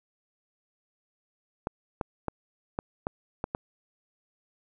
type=clicks; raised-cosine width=1 ms; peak=-15 dBFS; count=7; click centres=1.671 / 2.012 / 2.283 / 2.789 / 3.069 / 3.441 / 3.549 s; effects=none